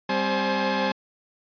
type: tone cluster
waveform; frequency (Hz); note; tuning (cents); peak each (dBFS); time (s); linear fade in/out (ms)
sawtooth; 197.7 / 262 / 530 / 851; G3 / C4 / C5 / G#5; +15 / +2 / +22 / +42; -24 / -27 / -23 / -23; 0.09-0.92; 5
effects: resampled to 11025 Hz